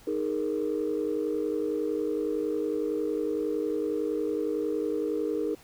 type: chord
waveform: sine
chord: D# suspended fourth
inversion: none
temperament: equal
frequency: 311.1 / 415.3 / 466.2 Hz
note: D#4 / G#4 / A#4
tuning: 0 / 0 / 0 cents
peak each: -30 dBFS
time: 0.07-5.55 s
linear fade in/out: 5 ms
effects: tanh soft clip ceiling -19 dBFS + pink hiss -55 dBFS RMS until 5.63 s